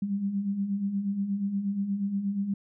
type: beating tone pair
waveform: sine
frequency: 192.5 / 200.9 Hz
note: G3 / G3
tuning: -31 / +43 cents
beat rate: 8.4 Hz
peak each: -35 / -27 dBFS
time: 0.02-2.54 s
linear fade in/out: 5 ms
effects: none